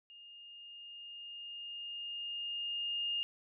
sine tone with level ramp, 2830 Hz, F7, 22 cents sharp, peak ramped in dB -52 to -32 dBFS, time 0.1-3.23 s, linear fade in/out 0 ms, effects none

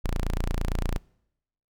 sawtooth tone, 28.76 Hz, A#0, 22 cents flat, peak -21 dBFS, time 0.04-0.98 s, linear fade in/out 0 ms, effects noise-tail reverb RT60 0.8 s tail -25 dB re dry

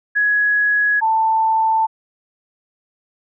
sine tone pair in turn, 1675 / 887.3 Hz, G#6 / A5, +14 / +14 cents, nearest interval major seventh, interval 1100 cents, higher first, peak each -13 / -13 dBFS, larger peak neither, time 0.15-1.01 / 1.01-1.87 s, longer neither, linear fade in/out 20 ms, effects none

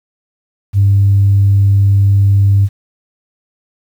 sine tone, 99.4 Hz, G2, 25 cents sharp, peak -5 dBFS, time 0.73-2.69 s, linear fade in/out 50 ms, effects tanh soft clip ceiling -2 dBFS + 7-bit

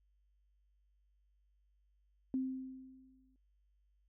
sine tone with exponential decay, 261.2 Hz, C4, 3 cents flat, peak -31 dBFS, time 2.34-3.36 s, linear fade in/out 1 ms, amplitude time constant 220 ms, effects added 50 Hz sine -70 dBFS peak until 4.08 s

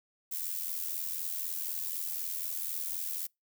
violet noise with amplitude modulation, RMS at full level -33 dBFS, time 0.31-3.27 s, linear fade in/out 10 ms, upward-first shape sine, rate 84 Hz, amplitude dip 65%, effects noise-tail reverb RT60 0.2 s tail -26 dB re dry

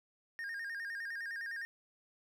triangle tone with vibrato, 1725 Hz, A6, 35 cents flat, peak -37 dBFS, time 0.39-1.65 s, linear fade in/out 0 ms, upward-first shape square, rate 9.8 Hz, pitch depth 110 cents each way, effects none

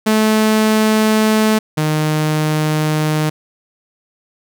sawtooth tone pair in turn, 217 / 153.97 Hz, A3 / D#3, -24 / -18 cents, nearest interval tritone, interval 594 cents, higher first, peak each -7 / -10 dBFS, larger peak first, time 0.06-1.59 / 1.77-3.3 s, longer neither, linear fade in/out 10 ms, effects none

